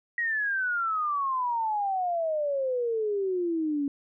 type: exponential sweep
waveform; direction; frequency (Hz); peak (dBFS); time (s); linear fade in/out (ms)
sine; down; 1913 to 277.2; -25; 0.18-3.88; 2
effects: none